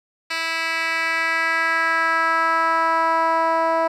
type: tone with band-pass filter sweep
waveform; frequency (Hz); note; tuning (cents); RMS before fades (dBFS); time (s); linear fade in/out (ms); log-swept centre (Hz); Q
10% pulse; 327.4; E4; -12; -20; 0.3-3.88; 10; 3100 to 760; 2.1
effects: none